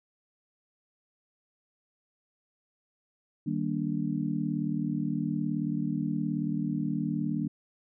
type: chord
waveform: sine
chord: Eb major seventh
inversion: none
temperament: just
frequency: 155.56 / 194.45 / 233.3 / 291.7 Hz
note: Eb3 / G3 / Bb3 / D4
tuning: 0 / -14 / +2 / -12 cents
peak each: -33 dBFS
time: 3.46-7.48 s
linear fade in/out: 10 ms
effects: none